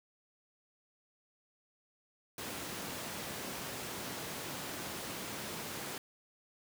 pink high-pass noise, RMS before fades -42 dBFS, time 2.38-5.98 s, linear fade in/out 2 ms, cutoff 140 Hz, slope 12 dB/octave, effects none

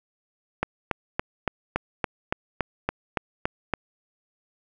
click train, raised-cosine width 0.5 ms, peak -8 dBFS, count 12, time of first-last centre 0.63-3.737 s, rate 3.54 Hz, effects none

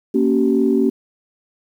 sine chord, G diminished, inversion first, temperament equal with one note detuned, 233.1 / 277.2 / 382.4 Hz, Bb3 / Db4 / G4, 0 / 0 / -43 cents, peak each -17 dBFS, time 0.14-0.9 s, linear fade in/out 10 ms, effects tanh soft clip ceiling -3 dBFS + 8-bit

